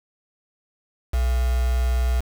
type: tone with quantisation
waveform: sine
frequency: 61.74 Hz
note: B1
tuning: in tune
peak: -18 dBFS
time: 1.13-2.21 s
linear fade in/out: 10 ms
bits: 5
effects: none